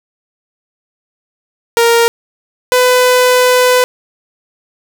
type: tone pair in turn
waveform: sawtooth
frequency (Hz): 466.2 / 501.1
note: A#4 / B4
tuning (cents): 0 / +25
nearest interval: minor second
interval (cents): 125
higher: second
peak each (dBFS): -3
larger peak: neither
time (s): 1.77-2.08 / 2.72-3.84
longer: second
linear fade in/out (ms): 0
effects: none